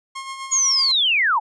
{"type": "tone with tremolo", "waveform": "sawtooth", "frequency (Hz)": 1074, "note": "C6", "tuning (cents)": 45, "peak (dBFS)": -24, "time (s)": [0.15, 0.92], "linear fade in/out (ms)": 10, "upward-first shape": "sine", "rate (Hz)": 8, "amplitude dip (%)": 50}
{"type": "linear sweep", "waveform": "sine", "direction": "down", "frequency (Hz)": [6860, 784], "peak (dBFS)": -15, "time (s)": [0.51, 1.4], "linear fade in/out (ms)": 20}
{"effects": ["resampled to 22050 Hz"]}